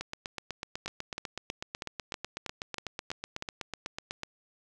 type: two click trains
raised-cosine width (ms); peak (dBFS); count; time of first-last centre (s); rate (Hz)
0.2; -18 / -18; 35 / 9; 0.01-4.234 / 0.86-3.424; 8.05 / 3.12
effects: none